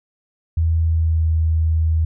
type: tone with pitch glide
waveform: sine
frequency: 81.7 to 80.3 Hz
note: E2 to E2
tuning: -15 to -45 cents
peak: -14 dBFS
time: 0.57-2.05 s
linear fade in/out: 5 ms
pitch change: -30 cents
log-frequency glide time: 0.79-1.29 s
effects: none